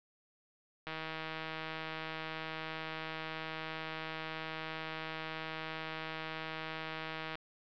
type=click train; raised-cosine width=0.3 ms; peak=-24 dBFS; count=1032; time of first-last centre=0.87-7.354 s; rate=159 Hz; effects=low-pass 4000 Hz 12 dB/octave